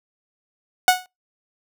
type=tone with exponential decay; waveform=sawtooth; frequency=735 Hz; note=F#5; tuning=12 cents flat; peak=-4 dBFS; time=0.88-1.06 s; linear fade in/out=1 ms; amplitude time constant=38 ms; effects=noise-tail reverb RT60 0.2 s tail -24 dB re dry